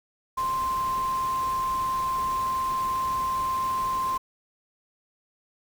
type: tone in noise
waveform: sine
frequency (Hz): 1046.5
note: C6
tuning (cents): 0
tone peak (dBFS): -24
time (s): 0.37-4.18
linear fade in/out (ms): 10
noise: pink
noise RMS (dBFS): -40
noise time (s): 0.37-4.18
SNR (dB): +13
effects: none